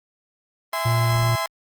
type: chord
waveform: 30% pulse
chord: E augmented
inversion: none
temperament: just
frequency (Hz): 659.3 / 824.1 / 1030.1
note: E5 / G#5 / B#5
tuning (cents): 0 / -14 / -27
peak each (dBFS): -25 / -29 / -23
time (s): 0.73-1.46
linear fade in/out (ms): 2
type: tone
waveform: triangle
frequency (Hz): 116.54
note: A#2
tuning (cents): 0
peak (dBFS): -16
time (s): 0.85-1.36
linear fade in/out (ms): 10
effects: Opus 32 kbps